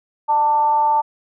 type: tone with frequency modulation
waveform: sine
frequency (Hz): 889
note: A5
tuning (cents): +18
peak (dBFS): -13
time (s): 0.28-1.02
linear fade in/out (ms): 20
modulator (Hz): 287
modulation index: 0.32
effects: none